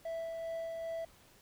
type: tone with tremolo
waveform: triangle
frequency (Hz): 659.3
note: E5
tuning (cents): 0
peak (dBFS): -34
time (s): 0.05-1.05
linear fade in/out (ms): 5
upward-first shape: sine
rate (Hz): 2.5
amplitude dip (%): 25
effects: pink hiss -62 dBFS RMS until 1.41 s